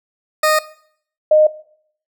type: tone pair in turn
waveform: 20% pulse / sine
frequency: 618 / 615.2 Hz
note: D#5 / D#5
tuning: -12 / -20 cents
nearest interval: unison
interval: 8 cents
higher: first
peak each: -7 dBFS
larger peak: neither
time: 0.43-0.59 / 1.31-1.47 s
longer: neither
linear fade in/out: 5 ms
effects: noise-tail reverb RT60 0.6 s tail -18 dB re dry